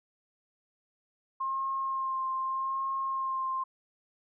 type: tone with vibrato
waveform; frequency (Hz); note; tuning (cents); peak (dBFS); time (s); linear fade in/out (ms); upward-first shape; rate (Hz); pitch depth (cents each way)
sine; 1064; C6; +29; -29; 1.4-3.64; 10; sine; 0.82; 18
effects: none